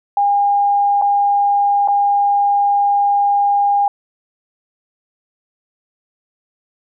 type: tone with dropouts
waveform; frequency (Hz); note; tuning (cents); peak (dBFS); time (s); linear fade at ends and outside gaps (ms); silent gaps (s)
sine; 810; G#5; -43; -11; 0.17-3.88; 2; 1.015-1.021 / 1.876-1.884
effects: none